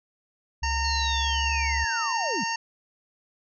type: tone with pitch glide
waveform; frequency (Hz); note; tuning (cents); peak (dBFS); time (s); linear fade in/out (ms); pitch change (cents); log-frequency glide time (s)
sine; 67.4 to 69.13; C#2 to C#2; -48 to -4; -27; 0.62-1.85; 10; +44; 1.19-1.62
type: harmonic tone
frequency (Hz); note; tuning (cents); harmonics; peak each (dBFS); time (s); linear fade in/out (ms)
916; A#5; -31; 1 / 2 / 3 / 5 / 6 / 7; -29 / -32 / -34 / -36 / -37 / -37; 0.63-2.56; 5
type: linear sweep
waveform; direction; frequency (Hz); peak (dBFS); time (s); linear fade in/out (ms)
sine; down; 4435 to 156.6; -29; 0.84-2.44; 5
effects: none